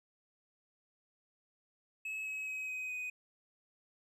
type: tone with pitch steps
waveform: triangle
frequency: 2580 / 2559 / 2539 / 2518 / 2498 Hz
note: E7 / D#7 / D#7 / D#7 / D#7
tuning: -38 / +48 / +34 / +20 / +6 cents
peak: -36 dBFS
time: 2.05-3.1 s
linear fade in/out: 5 ms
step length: 210 ms
effects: none